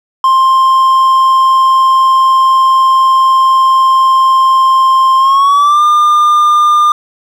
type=tone with pitch glide; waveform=triangle; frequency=1054 to 1203.8 Hz; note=C6 to D6; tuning=+12 to +42 cents; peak=-3 dBFS; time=0.24-6.92 s; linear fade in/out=2 ms; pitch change=+230 cents; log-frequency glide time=5.18-5.83 s; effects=none